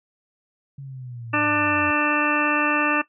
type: exponential sweep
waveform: sine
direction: down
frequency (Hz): 140.3 to 89.6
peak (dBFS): -33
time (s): 0.78-1.91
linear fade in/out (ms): 5
type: harmonic tone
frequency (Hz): 297.1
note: D4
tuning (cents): +20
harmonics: 1 / 2 / 3 / 4 / 5 / 6 / 8 / 9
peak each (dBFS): -24 / -29 / -29 / -24 / -28 / -26 / -33 / -25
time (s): 1.33-3.02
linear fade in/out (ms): 10
effects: noise-tail reverb RT60 0.1 s tail -18 dB re dry